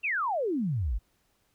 sine exponential sweep, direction down, 2794 to 44.58 Hz, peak -26 dBFS, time 0.03-0.99 s, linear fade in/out 20 ms, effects pink hiss -71 dBFS RMS until 1.54 s

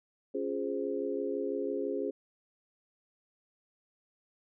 sine chord, Db major seventh, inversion none, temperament equal with one note detuned, 277.2 / 349.2 / 415.3 / 521.1 Hz, Db4 / F4 / Ab4 / C5, 0 / 0 / 0 / -7 cents, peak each -37 / -38 / -34 / -38 dBFS, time 0.34-2.11 s, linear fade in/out 10 ms, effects none

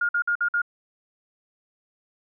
sine tone bursts, 1420 Hz, F6, 28 cents sharp, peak -20 dBFS, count 5, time 0.01-0.618 s, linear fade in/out 5 ms, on 80 ms, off 52 ms, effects none

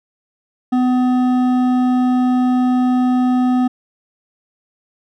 triangle tone with hard clipping, 251.5 Hz, B3, 32 cents sharp, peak -14 dBFS, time 0.72-3.68 s, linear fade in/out 10 ms, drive 13 dB, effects none

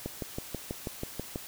click train, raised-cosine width 2 ms, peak -20 dBFS, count 9, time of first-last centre 0.06-1.359 s, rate 6.16 Hz, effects white hiss -45 dBFS RMS until 1.47 s

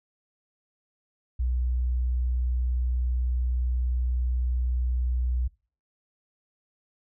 sine tone, 61.74 Hz, B1, in tune, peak -23 dBFS, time 1.39-5.48 s, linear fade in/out 10 ms, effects noise-tail reverb RT60 0.4 s tail -24 dB re dry

